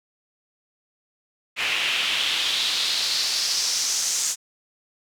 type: noise with band-pass filter sweep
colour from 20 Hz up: pink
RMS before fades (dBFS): -24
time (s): 1.56-4.36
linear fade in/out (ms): 50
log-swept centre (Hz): 2500 to 6900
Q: 3
effects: none